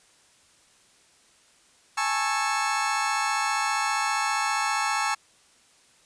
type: chord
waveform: 30% pulse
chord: A major seventh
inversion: third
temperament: just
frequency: 825 / 880 / 1100 / 1320 Hz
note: G#5 / A5 / C#6 / E6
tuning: -12 / 0 / -14 / +2 cents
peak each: -27 dBFS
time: 1.97-5.15 s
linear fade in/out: 10 ms
effects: white hiss -59 dBFS RMS until 6.05 s + resampled to 22050 Hz